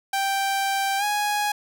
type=tone with pitch glide; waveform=sawtooth; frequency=784 to 830.6 Hz; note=G5 to G#5; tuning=0 to 0 cents; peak=-18 dBFS; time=0.13-1.52 s; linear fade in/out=5 ms; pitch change=+100 cents; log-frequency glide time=0.98-1.04 s; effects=none